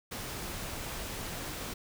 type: noise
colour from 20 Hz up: pink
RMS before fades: -39 dBFS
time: 0.11-1.74 s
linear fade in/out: 10 ms
effects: none